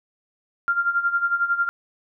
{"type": "tone with tremolo", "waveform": "sine", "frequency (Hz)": 1392, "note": "F6", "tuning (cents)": -6, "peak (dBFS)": -16, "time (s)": [0.68, 1.69], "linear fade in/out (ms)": 0, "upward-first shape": "sine", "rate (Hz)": 11, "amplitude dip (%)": 75, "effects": []}